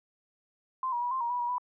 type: tone with pitch steps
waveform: sine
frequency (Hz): 1039 / 957 / 972 / 1049 / 944 / 980 / 959 / 989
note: C6 / A#5 / B5 / C6 / A#5 / B5 / A#5 / B5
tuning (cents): -12 / +45 / -28 / +4 / +22 / -14 / +49 / +2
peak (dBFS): -28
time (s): 0.83-1.582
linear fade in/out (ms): 2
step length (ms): 94
effects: none